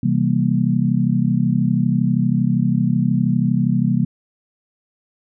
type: chord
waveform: sine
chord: C dominant seventh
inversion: none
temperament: just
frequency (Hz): 130.81 / 163.52 / 196.22 / 235.5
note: C3 / E3 / G3 / Bb3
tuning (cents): 0 / -14 / +2 / +18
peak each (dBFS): -20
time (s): 0.03-4.05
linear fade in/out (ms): 5
effects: none